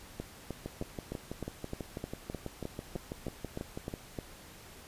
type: two click trains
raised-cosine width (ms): 2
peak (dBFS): -23 / -24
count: 14 / 21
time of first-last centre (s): 0.2-4.188 / 0.66-3.939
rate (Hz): 3.26 / 6.1
effects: pink hiss -52 dBFS RMS until 4.87 s + resampled to 32000 Hz